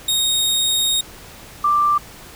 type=tone pair in turn; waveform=sawtooth / sine; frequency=3729 / 1179.7 Hz; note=A#7 / D6; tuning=0 / +7 cents; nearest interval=octave + minor sixth; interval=1993 cents; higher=first; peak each=-13 dBFS; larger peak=neither; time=0.08-1.01 / 1.64-1.98 s; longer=first; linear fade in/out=5 ms; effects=pink hiss -40 dBFS RMS until 2.35 s